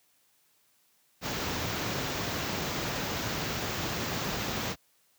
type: band-stop noise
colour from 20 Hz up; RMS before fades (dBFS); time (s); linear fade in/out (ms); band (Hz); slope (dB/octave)
pink; -32; 1.21-4.76; 50; 7100 to 14000; 48
effects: white hiss -68 dBFS RMS until 5.18 s + high-pass 80 Hz 12 dB/octave